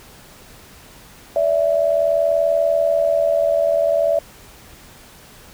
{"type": "tone pair together", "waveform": "sine", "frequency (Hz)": [578.9, 659.3], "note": ["D5", "E5"], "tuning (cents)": [-25, 0], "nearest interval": "major second", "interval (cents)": 225, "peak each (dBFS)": -17, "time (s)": [1.36, 4.19], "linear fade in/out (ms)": 2, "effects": ["pink hiss -44 dBFS RMS until 5.53 s"]}